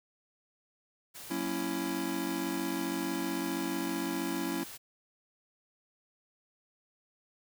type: noise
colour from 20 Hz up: white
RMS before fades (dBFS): -46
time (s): 1.14-4.78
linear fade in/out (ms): 20
type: chord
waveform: square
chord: F# dominant seventh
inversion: none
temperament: just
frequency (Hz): 185 / 231.2 / 277.5 / 333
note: F#3 / A#3 / C#4 / E4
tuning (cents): 0 / -14 / +2 / +18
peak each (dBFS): -41 / -42 / -37 / -36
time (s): 1.3-4.64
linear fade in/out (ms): 10
effects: none